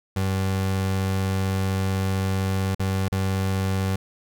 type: tone with dropouts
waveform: 30% pulse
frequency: 95.7 Hz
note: G2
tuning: 41 cents flat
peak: -19 dBFS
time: 0.16-3.96 s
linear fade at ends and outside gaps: 5 ms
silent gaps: 2.748-2.795 / 3.084-3.12 s
effects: none